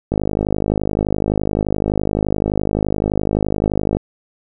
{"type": "click train", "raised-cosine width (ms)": 2, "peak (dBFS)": -4, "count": 200, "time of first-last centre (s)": [0.12, 3.969], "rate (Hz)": 51.7, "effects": []}